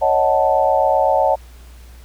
sine chord, D# half-diminished seventh, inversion third, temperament equal, 554.4 / 622.3 / 740 / 880 Hz, C#5 / D#5 / F#5 / A5, 0 / 0 / 0 / 0 cents, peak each -18 dBFS, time 0.01-1.36 s, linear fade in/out 20 ms, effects added 60 Hz sine -38 dBFS peak until 2.04 s + pink hiss -49 dBFS RMS until 2.04 s

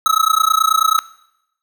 square tone with amplitude modulation, 1288 Hz, E6, 41 cents flat, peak -9 dBFS, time 0.06-0.99 s, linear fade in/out 0 ms, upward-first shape sine, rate 29.3 Hz, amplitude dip 100%, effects noise-tail reverb RT60 0.8 s tail -19 dB re dry

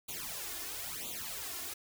white noise with flanger, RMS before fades -41 dBFS, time 0.08-1.74 s, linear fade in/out 10 ms, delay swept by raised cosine 0.28 to 2.88 ms, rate 1 Hz, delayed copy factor +1, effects none

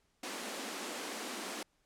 pink high-pass noise, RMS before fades -41 dBFS, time 0.23-1.63 s, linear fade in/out 5 ms, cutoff 200 Hz, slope 96 dB/octave, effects pink hiss -75 dBFS RMS until 1.85 s + low-pass 10000 Hz 12 dB/octave

